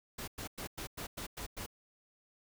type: noise bursts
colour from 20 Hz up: pink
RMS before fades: -42 dBFS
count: 8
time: 0.18-1.664 s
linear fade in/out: 10 ms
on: 98 ms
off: 100 ms
effects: none